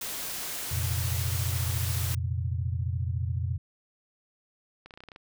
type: noise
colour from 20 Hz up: white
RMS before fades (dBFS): -35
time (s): 0.01-2.15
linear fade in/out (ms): 5
type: chord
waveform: sine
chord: F suspended fourth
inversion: none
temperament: equal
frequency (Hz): 87.31 / 116.54 / 130.81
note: F2 / Bb2 / C3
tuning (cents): 0 / 0 / 0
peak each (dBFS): -29 / -32 / -35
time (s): 0.71-3.58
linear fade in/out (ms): 10
type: clicks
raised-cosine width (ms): 0.3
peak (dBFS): -30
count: 9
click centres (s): 4.86 / 4.908 / 4.939 / 4.975 / 5.005 / 5.037 / 5.087 / 5.118 / 5.161
effects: none